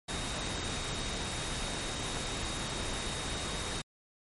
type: tone in noise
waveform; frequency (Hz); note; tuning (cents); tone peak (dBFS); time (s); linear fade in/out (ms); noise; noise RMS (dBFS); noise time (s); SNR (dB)
sine; 3747; A#7; +8; -43; 0.08-3.82; 10; pink; -36; 0.08-3.82; -10
effects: MP3 48 kbps